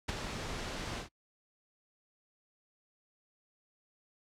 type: noise with ADSR envelope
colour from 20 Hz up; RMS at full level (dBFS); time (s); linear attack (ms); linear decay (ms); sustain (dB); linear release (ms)
pink; -32; 0.08-1.09; 11; 18; -7; 110
effects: noise-tail reverb RT60 0.1 s tail -25 dB re dry + low-pass 6000 Hz 12 dB/octave